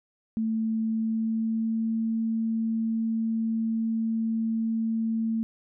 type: tone with pitch glide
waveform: sine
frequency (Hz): 222.2 to 224.7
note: A3 to A3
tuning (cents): +17 to +37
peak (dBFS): -24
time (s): 0.37-5.43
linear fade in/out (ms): 0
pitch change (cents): +20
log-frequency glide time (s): 0.82-1.94
effects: none